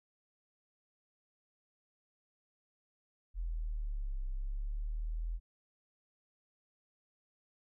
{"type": "linear two-way sweep", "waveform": "sine", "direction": "down then up", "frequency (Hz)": [42.84, 32.28, 42.43], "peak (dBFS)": -34, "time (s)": [3.34, 5.4], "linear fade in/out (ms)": 50, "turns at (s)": 4.25, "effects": []}